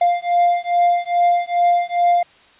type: beating tone pair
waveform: triangle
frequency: 698.5 / 700.9 Hz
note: F5 / F5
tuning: 0 / +6 cents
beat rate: 2.4 Hz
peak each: -15 / -15 dBFS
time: 0.01-2.23 s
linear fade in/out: 5 ms
effects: white hiss -50 dBFS RMS until 2.59 s + resampled to 8000 Hz